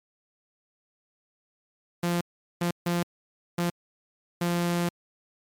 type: tone bursts at uneven times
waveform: sawtooth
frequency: 173.3 Hz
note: F3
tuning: 13 cents flat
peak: -20 dBFS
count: 5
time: 2.03-2.21 / 2.61-2.71 / 2.86-3.03 / 3.58-3.7 / 4.41-4.89 s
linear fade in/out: 5 ms
effects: MP3 96 kbps